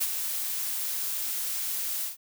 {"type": "noise with ADSR envelope", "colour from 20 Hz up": "blue", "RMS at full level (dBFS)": -25, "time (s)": [0, 2.17], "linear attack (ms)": 19, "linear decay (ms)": 47, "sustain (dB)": -6, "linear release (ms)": 130, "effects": []}